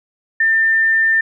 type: tone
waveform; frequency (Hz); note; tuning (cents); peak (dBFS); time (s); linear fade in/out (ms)
sine; 1795; A6; +34; -11; 0.4-1.21; 5
effects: none